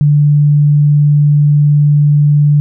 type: tone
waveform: sine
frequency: 146.9 Hz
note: D3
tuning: 1 cent sharp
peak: -5 dBFS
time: 0.01-2.6 s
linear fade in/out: 0 ms
effects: none